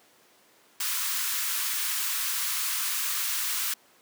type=high-pass noise; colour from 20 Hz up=white; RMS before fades=-29 dBFS; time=0.8-3.74 s; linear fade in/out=5 ms; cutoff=1000 Hz; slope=48 dB/octave; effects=pink hiss -59 dBFS RMS until 4.01 s + high-pass 300 Hz 12 dB/octave